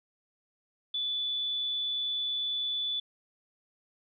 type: tone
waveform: sine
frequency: 3471 Hz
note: A7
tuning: 24 cents flat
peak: -29 dBFS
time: 0.94-3 s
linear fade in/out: 5 ms
effects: none